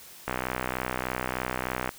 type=click train; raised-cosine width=0.5 ms; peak=-13 dBFS; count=103; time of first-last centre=0.28-1.891 s; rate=63.3 Hz; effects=white hiss -48 dBFS RMS until 1.98 s